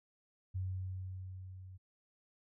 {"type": "tone with level ramp", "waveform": "sine", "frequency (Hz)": 93.3, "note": "F#2", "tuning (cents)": 15, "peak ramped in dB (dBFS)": [-34, -49], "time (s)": [0.54, 1.78], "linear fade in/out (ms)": 20, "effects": []}